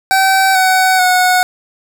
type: tone with pitch steps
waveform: 25% pulse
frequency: 769 / 750.6 / 732.6 Hz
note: G5 / F#5 / F#5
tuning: -33 / +25 / -17 cents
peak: -5 dBFS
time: 0.11-1.43 s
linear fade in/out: 0 ms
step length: 440 ms
effects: none